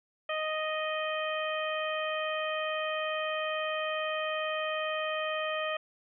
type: harmonic tone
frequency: 622.3 Hz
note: D#5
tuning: in tune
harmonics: 1 / 2 / 3 / 4 / 5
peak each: -33 / -36 / -38 / -39 / -40 dBFS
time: 0.29-5.77 s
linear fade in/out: 5 ms
effects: none